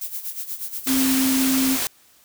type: noise with tremolo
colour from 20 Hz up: violet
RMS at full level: -28 dBFS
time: 0.01-1.15 s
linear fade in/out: 5 ms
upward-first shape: sine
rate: 8.3 Hz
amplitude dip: 75%
type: tone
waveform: sine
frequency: 263.9 Hz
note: C4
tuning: 15 cents sharp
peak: -18 dBFS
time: 0.86-1.78 s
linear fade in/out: 50 ms
type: noise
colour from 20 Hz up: white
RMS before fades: -24 dBFS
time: 0.87-1.87 s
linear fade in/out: 0 ms
effects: white hiss -55 dBFS RMS until 2.24 s